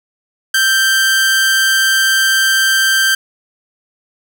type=tone with amplitude modulation; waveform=sawtooth; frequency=1568 Hz; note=G6; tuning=in tune; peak=-5 dBFS; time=0.54-3.15 s; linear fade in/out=5 ms; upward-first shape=sine; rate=224 Hz; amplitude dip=35%; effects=none